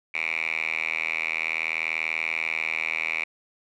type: tone with band-pass filter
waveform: 5% pulse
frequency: 80.5 Hz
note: E2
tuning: 41 cents flat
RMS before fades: -28 dBFS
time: 0.14-3.24 s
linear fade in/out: 5 ms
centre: 2300 Hz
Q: 9.8
effects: none